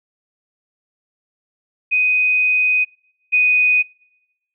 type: tone pair in turn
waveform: sine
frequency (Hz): 2500 / 2490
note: D#7 / D#7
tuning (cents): +8 / +1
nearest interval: unison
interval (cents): 7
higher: first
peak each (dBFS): -13 / -11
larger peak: second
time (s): 1.91-2.85 / 3.32-3.83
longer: first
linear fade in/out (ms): 20
effects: noise-tail reverb RT60 1.0 s tail -26 dB re dry